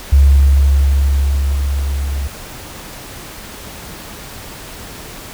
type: tone with level ramp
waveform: sine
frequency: 69.3 Hz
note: C#2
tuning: in tune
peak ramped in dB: -4 to -17 dBFS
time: 0.12-2.28 s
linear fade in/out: 10 ms
effects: pink hiss -32 dBFS RMS until 5.33 s